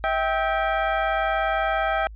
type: tone pair together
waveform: 25% pulse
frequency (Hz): 646.9 / 784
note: E5 / G5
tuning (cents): -33 / 0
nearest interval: minor third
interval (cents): 333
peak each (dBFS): -20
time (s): 0.04-2.07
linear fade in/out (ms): 0
effects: added 53 Hz sine -37 dBFS peak until 2.15 s + resampled to 8000 Hz